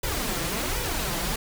pink noise with flanger, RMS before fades -28 dBFS, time 0.03-1.36 s, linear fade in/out 5 ms, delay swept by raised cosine 2 to 6 ms, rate 1.3 Hz, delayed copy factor +0.75, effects none

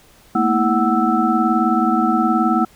sine tone cluster, 219.1 / 238 / 324.5 / 745 / 1317 Hz, A3 / A#3 / E4 / F#5 / E6, -7 / +36 / -27 / +12 / -2 cents, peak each -20 dBFS, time 0.35-2.65 s, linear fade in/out 5 ms, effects pink hiss -50 dBFS RMS until 2.75 s

